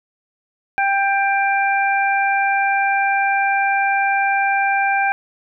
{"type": "harmonic tone", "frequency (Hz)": 790, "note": "G5", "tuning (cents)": 13, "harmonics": [1, 2, 3], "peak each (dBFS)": [-17, -20, -22], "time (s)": [0.78, 5.12], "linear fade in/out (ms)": 0, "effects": []}